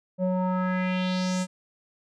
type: tone with low-pass filter sweep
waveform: square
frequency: 184.1 Hz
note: F#3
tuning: 8 cents flat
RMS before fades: -26 dBFS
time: 0.18-1.47 s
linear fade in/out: 50 ms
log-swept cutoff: 530 to 8500 Hz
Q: 2.8
effects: none